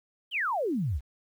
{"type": "exponential sweep", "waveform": "sine", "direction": "down", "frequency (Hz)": [3283, 57], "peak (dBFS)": -26, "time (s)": [0.31, 1.01], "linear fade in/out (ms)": 50, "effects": ["10-bit"]}